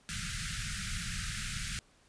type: band-stop noise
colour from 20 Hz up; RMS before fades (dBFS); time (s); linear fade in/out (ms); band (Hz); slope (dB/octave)
pink; -37; 0.09-1.79; 0; 210 to 1300; 96
effects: pink hiss -65 dBFS RMS until 2.08 s + resampled to 22050 Hz